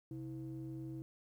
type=ring-modulated tone; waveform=triangle; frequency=96 Hz; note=G2; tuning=36 cents flat; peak=-37 dBFS; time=0.11-1.02 s; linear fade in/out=0 ms; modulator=228 Hz; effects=12-bit